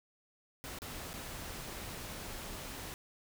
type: noise with dropouts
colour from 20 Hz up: pink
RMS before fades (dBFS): -44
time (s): 0.64-2.94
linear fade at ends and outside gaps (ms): 0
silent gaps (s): 0.787-0.819 / 1.132-1.139
effects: none